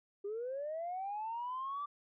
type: linear sweep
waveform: sine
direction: up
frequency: 392.8 to 1174.7 Hz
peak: -36 dBFS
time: 0.24-1.86 s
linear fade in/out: 10 ms
effects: tanh soft clip ceiling -33 dBFS